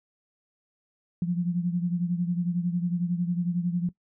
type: beating tone pair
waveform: sine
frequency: 173.3 / 184.3 Hz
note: F3 / F#3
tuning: -13 / -7 cents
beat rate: 11 Hz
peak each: -25 / -30 dBFS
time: 1.22-3.89 s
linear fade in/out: 2 ms
effects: noise-tail reverb RT60 0.1 s tail -18 dB re dry